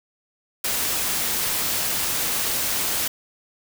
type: noise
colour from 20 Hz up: white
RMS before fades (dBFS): -24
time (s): 0.64-3.08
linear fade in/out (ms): 5
effects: none